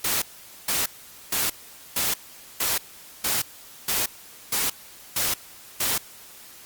white noise bursts, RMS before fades -24 dBFS, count 10, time 0.04-5.98 s, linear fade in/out 5 ms, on 180 ms, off 460 ms, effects white hiss -46 dBFS RMS until 6.65 s + Opus 48 kbps

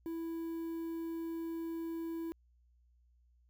triangle tone with quantisation, 330 Hz, E4, 2 cents sharp, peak -35 dBFS, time 0.06-2.32 s, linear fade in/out 0 ms, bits 10, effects added 60 Hz sine -65 dBFS peak until 3.49 s

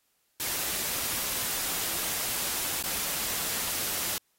white noise with dropouts, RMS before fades -31 dBFS, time 0.4-4.18 s, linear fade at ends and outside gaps 1 ms, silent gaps 2.827-2.839 s, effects white hiss -72 dBFS RMS until 4.38 s + AAC 48 kbps

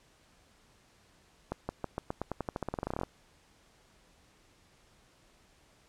accelerating click train, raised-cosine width 1 ms, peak -19 dBFS, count 22, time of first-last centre 1.52-3.034 s, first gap 170 ms, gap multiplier 0.9, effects pink hiss -64 dBFS RMS until 5.88 s + low-pass 9000 Hz 12 dB/octave

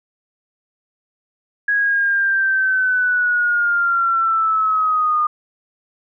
sine linear sweep, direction down, 1661.2 to 1215 Hz, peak -14 dBFS, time 1.68-5.27 s, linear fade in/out 5 ms, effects none

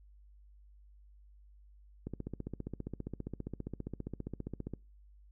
click train, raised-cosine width 3 ms, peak -26 dBFS, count 41, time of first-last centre 2.07-4.737 s, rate 15 Hz, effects noise-tail reverb RT60 0.3 s tail -26 dB re dry + added 50 Hz sine -56 dBFS peak until 5.31 s

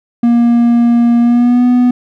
triangle tone with pitch glide, 236.5 to 246.8 Hz, A#3 to B3, +25 to -1 cents, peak -4 dBFS, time 0.23-1.91 s, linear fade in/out 5 ms, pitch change +74 cents, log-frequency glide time 1.2-1.65 s, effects none

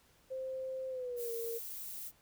sine tone with pitch glide, 523.3 to 460.9 Hz, C5 to A#4, 0 to -20 cents, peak -37 dBFS, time 0.3-1.59 s, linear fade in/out 20 ms, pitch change -220 cents, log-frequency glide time 0.89-1.33 s
violet noise, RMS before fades -44 dBFS, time 1.16-2.12 s, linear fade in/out 50 ms
effects pink hiss -67 dBFS RMS until 2.21 s

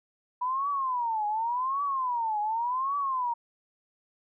sine tone with vibrato, 977 Hz, B5, 19 cents flat, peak -26 dBFS, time 0.41-3.34 s, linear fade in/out 10 ms, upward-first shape triangle, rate 0.88 Hz, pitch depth 290 cents each way, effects none

